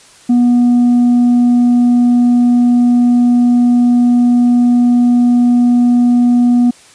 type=tone with tanh clipping; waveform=sine; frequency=242.7 Hz; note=B3; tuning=30 cents flat; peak=-7 dBFS; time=0.29-6.71 s; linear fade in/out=10 ms; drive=2 dB; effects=white hiss -42 dBFS RMS until 6.94 s + resampled to 22050 Hz